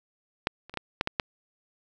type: clicks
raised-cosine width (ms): 0.3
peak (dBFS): -8 / -29 / -23 / -14 / -8 / -11 / -8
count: 7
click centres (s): 0.471 / 0.696 / 0.74 / 0.773 / 1.011 / 1.074 / 1.198
effects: none